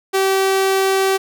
sawtooth tone, 385.4 Hz, G4, 29 cents flat, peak -10 dBFS, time 0.13-1.18 s, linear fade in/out 20 ms, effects none

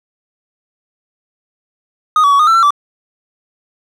triangle tone with pitch steps, 1242 / 1137 / 1124 / 1231 / 1336 / 1349 / 1161 Hz, D#6 / C#6 / C#6 / D#6 / E6 / E6 / D6, -3 / +44 / +24 / -19 / +23 / +40 / -20 cents, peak -5 dBFS, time 2.16-2.706 s, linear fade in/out 2 ms, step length 78 ms, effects none

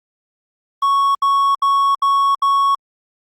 triangle tone bursts, 1108.7 Hz, C#6, in tune, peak -10 dBFS, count 5, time 0.82-2.75 s, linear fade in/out 5 ms, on 330 ms, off 70 ms, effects Opus 24 kbps

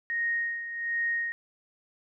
sine tone with tremolo, 1864.7 Hz, A#6, in tune, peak -25 dBFS, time 0.1-1.32 s, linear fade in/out 0 ms, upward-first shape sine, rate 1.3 Hz, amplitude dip 65%, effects none

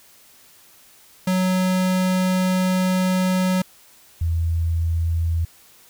square / sine tone pair in turn, 185 / 82.96 Hz, F#3 / E2, 0 / +12 cents, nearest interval octave + major second, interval 1388 cents, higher first, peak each -18 dBFS, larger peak neither, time 1.27-3.62 / 4.21-5.45 s, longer first, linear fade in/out 5 ms, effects white hiss -51 dBFS RMS until 5.89 s

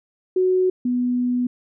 sine tone pair in turn, 370 / 246.9 Hz, F#4 / B3, 0 / 0 cents, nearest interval perfect fifth, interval 700 cents, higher first, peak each -15 / -18 dBFS, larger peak first, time 0.36-0.7 / 0.85-1.47 s, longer second, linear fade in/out 5 ms, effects none

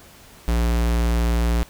square tone, 58.27 Hz, A#1, in tune, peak -18 dBFS, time 0.48-1.63 s, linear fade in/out 0 ms, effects pink hiss -47 dBFS RMS until 1.69 s

